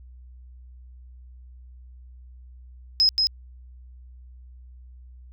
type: tone with echo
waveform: sine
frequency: 5110 Hz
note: D#8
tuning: 45 cents sharp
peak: -15 dBFS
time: 3-3.09 s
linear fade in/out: 0 ms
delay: 180 ms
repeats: 1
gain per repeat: -3 dB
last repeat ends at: 3.27 s
effects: added 62 Hz sine -43 dBFS peak until 5.32 s